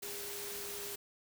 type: tone in noise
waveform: sine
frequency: 406.2 Hz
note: G#4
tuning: 38 cents flat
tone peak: -47 dBFS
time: 0.02-0.96 s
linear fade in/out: 10 ms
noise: white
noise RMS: -43 dBFS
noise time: 0.02-0.96 s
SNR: -7 dB
effects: none